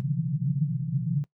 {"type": "band-pass noise", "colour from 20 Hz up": "pink", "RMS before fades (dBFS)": -27, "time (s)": [0, 1.24], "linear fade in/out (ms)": 0, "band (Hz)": [130, 170], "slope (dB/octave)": 96, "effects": ["noise-tail reverb RT60 0.1 s tail -21 dB re dry"]}